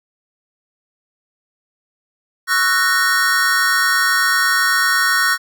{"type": "chord", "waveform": "square", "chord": "F# dominant seventh", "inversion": "second", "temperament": "just", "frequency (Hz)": [1110, 1332, 1480, 1850], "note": ["C#6", "E6", "F#6", "A#6"], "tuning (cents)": [2, 18, 0, -14], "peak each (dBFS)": [-24, -23, -18, -18], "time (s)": [2.47, 5.38], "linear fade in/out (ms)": 50, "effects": []}